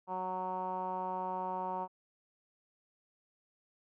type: tone with low-pass filter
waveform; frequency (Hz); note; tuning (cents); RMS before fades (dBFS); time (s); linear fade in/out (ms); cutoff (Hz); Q
10% pulse; 185; F#3; 0; -37; 0.07-1.88; 50; 930; 4.9
effects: none